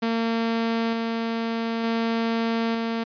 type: tone with tremolo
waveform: sawtooth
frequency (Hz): 228.4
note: A#3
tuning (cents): -35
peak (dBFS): -18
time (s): 0.02-3.04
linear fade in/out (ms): 10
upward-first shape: square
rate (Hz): 0.55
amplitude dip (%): 25
effects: resampled to 11025 Hz